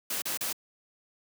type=noise bursts; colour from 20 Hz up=white; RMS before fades=-32 dBFS; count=3; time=0.1-0.528 s; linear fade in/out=5 ms; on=120 ms; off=34 ms; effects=high-pass 150 Hz 12 dB/octave